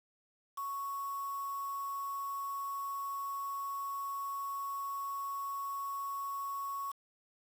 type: tone with quantisation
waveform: sine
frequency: 1108.7 Hz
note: C#6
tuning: in tune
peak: -36 dBFS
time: 0.57-6.92 s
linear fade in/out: 10 ms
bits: 8
effects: none

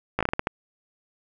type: slowing click train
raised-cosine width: 0.5 ms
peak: -8 dBFS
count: 8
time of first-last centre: 0.19-0.471 s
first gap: 16 ms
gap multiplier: 1.3
effects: none

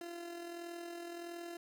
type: tone with amplitude modulation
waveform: 30% pulse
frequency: 342.8 Hz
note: F4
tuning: 32 cents flat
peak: -39 dBFS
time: 0.01-1.57 s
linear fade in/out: 2 ms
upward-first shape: sine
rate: 41.5 Hz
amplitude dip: 45%
effects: 13-bit

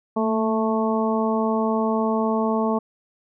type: harmonic tone with a mistuned harmonic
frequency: 220 Hz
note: A3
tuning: in tune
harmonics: 1 / 2 / 3 / 4 / 5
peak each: -22 / -25 / -27 / -28 / -29 dBFS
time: 0.16-2.79 s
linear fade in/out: 10 ms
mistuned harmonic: 1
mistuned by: +30 cents
effects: none

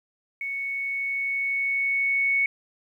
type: tone with level ramp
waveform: sine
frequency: 2217 Hz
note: C#7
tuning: in tune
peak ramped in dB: -28 to -19 dBFS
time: 0.41-2.46 s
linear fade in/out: 2 ms
effects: 10-bit

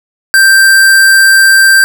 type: tone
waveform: square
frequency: 1571 Hz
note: G6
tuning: 3 cents sharp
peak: -3 dBFS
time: 0.34-1.84 s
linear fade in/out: 0 ms
effects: none

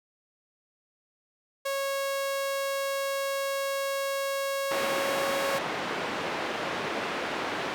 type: tone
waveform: sawtooth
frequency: 550 Hz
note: C#5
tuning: 14 cents flat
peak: -24 dBFS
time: 1.65-5.59 s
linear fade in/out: 10 ms
type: band-pass noise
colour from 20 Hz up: pink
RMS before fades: -32 dBFS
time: 4.71-7.74 s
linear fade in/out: 0 ms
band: 320 to 2700 Hz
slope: 12 dB/octave
effects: none

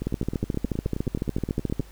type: two click trains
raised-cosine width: 3 ms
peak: -16 / -12 dBFS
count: 18 / 25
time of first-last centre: 0.02-1.804 / 0.07-1.797 s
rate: 9.53 / 13.9 Hz
effects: added 50 Hz sine -45 dBFS peak until 1.91 s + pink hiss -53 dBFS RMS until 1.91 s

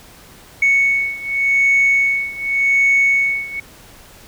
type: beating tone pair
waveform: sine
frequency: 2217 / 2217.87 Hz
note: C#7 / C#7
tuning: 0 / 0 cents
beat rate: 0.87 Hz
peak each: -14 / -16 dBFS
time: 0.62-3.6 s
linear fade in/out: 5 ms
effects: tanh soft clip ceiling -7 dBFS + pink hiss -43 dBFS RMS until 4.27 s

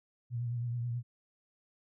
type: tone with vibrato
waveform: sine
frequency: 119.7 Hz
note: A#2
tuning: 46 cents sharp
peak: -32 dBFS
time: 0.3-1.03 s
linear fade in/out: 50 ms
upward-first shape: triangle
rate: 9.3 Hz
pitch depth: 51 cents each way
effects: none

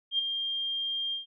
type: tone with ADSR envelope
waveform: sine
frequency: 3201 Hz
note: G7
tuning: 36 cents sharp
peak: -22 dBFS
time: 0.11-1.26 s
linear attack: 79 ms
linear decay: 8 ms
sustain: -7 dB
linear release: 130 ms
effects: none

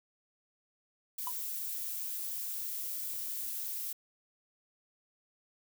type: noise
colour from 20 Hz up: violet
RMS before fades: -38 dBFS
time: 1.18-3.93 s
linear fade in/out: 5 ms
type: tone with exponential decay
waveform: triangle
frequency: 987.8 Hz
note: B5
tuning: in tune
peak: -30 dBFS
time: 1.27-1.34 s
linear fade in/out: 2 ms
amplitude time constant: 15 ms
effects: none

